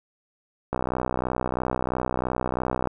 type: click train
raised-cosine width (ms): 1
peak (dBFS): -11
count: 136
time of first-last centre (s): 0.73-2.873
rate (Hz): 63
effects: none